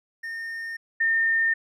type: tone pair in turn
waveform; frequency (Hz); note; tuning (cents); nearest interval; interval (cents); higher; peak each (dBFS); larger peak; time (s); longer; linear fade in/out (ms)
triangle / sine; 1826 / 1816; A#6 / A#6; -36 / -46; unison; 10; first; -29 / -19; second; 0.23-0.77 / 1-1.54; neither; 10
effects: none